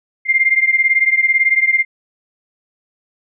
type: beating tone pair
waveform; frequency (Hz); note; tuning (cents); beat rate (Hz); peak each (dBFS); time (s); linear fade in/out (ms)
sine; 2100 / 2118; C7 / C7; +6 / +21; 18; -13 / -15; 0.25-1.85; 50
effects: none